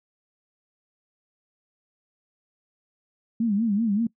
sine tone with vibrato, 214.9 Hz, A3, 41 cents flat, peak -20 dBFS, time 3.4-4.07 s, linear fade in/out 5 ms, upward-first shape sine, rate 5.2 Hz, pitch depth 150 cents each way, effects noise-tail reverb RT60 0.1 s tail -23 dB re dry

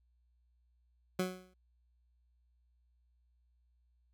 20% pulse tone with exponential decay, 184.2 Hz, F#3, 7 cents flat, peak -24 dBFS, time 1.19-1.54 s, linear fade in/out 5 ms, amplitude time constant 74 ms, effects added 60 Hz sine -69 dBFS peak until 4.13 s

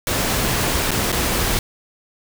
pink noise with dropouts, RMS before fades -20 dBFS, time 0.07-1.59 s, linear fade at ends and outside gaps 1 ms, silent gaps 0.908-0.915 / 1.119-1.126 s, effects none

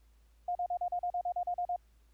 sine tone bursts, 710 Hz, F5, 28 cents sharp, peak -30 dBFS, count 12, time 0.48-1.762 s, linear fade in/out 5 ms, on 72 ms, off 38 ms, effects added 55 Hz sine -61 dBFS peak until 2.13 s + pink hiss -74 dBFS RMS until 2.13 s

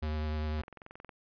square tone with vibrato, 76.8 Hz, D#2, 22 cents flat, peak -32 dBFS, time 0.02-0.62 s, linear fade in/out 10 ms, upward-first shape triangle, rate 10 Hz, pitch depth 19 cents each way
click train, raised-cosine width 0.5 ms, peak -32 dBFS, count 12, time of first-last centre 0.59-1.092 s, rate 21.9 Hz
effects resampled to 11025 Hz

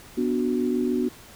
sine chord, B minor, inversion none, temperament equal with one note detuned, 246.9 / 293.7 / 368.5 Hz, B3 / D4 / F#4, 0 / 0 / -7 cents, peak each -24 / -28 / -26 dBFS, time 0.17-1.09 s, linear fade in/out 10 ms, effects pink hiss -47 dBFS RMS until 1.35 s

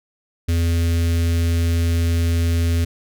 square tone with notch filter, 84.1 Hz, E2, 35 cents sharp, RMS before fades -18 dBFS, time 0.48-2.85 s, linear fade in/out 10 ms, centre 880 Hz, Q 0.52, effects none

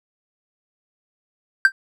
triangle tone with exponential decay, 1568 Hz, G6, in tune, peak -3 dBFS, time 1.65-1.72 s, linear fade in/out 1 ms, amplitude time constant 15 ms, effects none

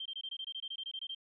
sine tone bursts, 3155 Hz, G7, 10 cents sharp, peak -38 dBFS, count 15, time 0-1.148 s, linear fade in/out 5 ms, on 56 ms, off 22 ms, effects none

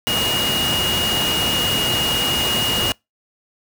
sine tone in noise, 2868 Hz, F7, 45 cents sharp, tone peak -19 dBFS, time 0.07-2.92 s, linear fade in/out 0 ms, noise pink, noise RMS -22 dBFS, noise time 0.07-2.92 s, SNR 0 dB, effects noise-tail reverb RT60 0.2 s tail -26 dB re dry + high-pass 80 Hz 12 dB/octave

